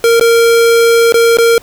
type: tone with dropouts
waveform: square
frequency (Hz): 463.5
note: A#4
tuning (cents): -10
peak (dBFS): -6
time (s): 0.04-1.58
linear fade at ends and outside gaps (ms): 1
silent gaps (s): 0.197-0.21 / 1.123-1.142 / 1.371-1.385
effects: pink hiss -40 dBFS RMS until 1.62 s